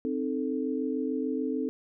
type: chord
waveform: sine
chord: A diminished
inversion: first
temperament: equal with one note detuned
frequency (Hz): 261.6 / 308.4 / 440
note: C4 / Eb4 / A4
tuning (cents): 0 / -15 / 0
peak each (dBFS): -30 / -33 / -33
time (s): 0.05-1.69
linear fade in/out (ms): 0
effects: none